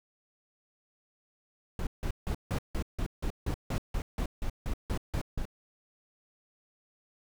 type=noise bursts; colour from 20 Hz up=brown; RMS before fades=-31 dBFS; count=16; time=1.79-5.454 s; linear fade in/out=2 ms; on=79 ms; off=160 ms; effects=none